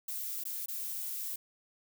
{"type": "noise with dropouts", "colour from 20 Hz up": "violet", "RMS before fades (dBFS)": -38, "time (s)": [0.08, 1.36], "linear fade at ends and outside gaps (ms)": 5, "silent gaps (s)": [[0.438, 0.452], [0.66, 0.683]], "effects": []}